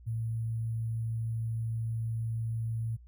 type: tone with sample-and-hold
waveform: sine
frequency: 113.3 Hz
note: A#2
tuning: 49 cents flat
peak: -30 dBFS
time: 0.06-2.97 s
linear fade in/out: 20 ms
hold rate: 11025 Hz
effects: added 60 Hz sine -50 dBFS peak until 3.07 s